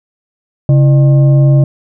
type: tone with frequency modulation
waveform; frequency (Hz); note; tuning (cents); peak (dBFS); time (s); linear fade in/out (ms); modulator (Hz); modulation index
sine; 137.8; C#3; -10; -4; 0.69-1.64; 2; 467; 0.36
effects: none